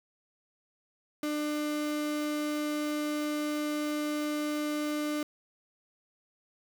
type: tone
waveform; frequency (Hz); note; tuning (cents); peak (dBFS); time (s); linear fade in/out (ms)
35% pulse; 299; D4; +31; -28; 1.23-5.23; 2
effects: none